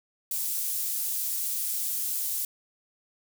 pink high-pass noise, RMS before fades -30 dBFS, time 0.31-2.45 s, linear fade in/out 2 ms, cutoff 11000 Hz, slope 12 dB/octave, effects none

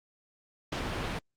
pink low-pass noise, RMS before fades -34 dBFS, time 0.72-1.19 s, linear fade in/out 5 ms, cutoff 3900 Hz, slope 12 dB/octave, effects Opus 48 kbps

